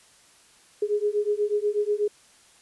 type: beating tone pair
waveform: sine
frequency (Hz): 411.9 / 420.1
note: G#4 / G#4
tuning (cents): -14 / +20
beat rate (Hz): 8.2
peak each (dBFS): -25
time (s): 0.82-2.08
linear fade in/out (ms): 5
effects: white hiss -56 dBFS RMS until 2.61 s + resampled to 24000 Hz